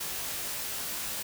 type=noise with comb filter; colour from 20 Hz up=white; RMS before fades=-35 dBFS; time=0-1.23 s; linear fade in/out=10 ms; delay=19 ms; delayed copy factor=+0.9; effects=none